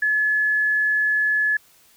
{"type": "tone", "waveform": "sine", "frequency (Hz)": 1711, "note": "A6", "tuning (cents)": -49, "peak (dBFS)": -17, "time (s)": [0.02, 1.57], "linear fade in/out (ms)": 5, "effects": ["white hiss -55 dBFS RMS until 1.96 s"]}